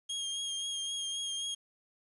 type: tone with vibrato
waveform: sawtooth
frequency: 3244 Hz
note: G#7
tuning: 41 cents flat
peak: -31 dBFS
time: 0.09-1.55 s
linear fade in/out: 10 ms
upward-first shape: triangle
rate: 3.8 Hz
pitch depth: 29 cents each way
effects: resampled to 24000 Hz + 10-bit